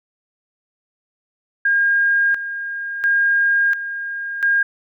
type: tone with tremolo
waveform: sine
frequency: 1617 Hz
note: G#6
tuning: 47 cents flat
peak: -13 dBFS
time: 1.65-4.63 s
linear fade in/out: 5 ms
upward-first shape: square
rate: 0.72 Hz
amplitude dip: 70%
effects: none